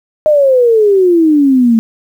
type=exponential sweep; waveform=sine; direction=down; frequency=622.3 to 221.6 Hz; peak=-5 dBFS; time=0.26-1.79 s; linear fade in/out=0 ms; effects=7-bit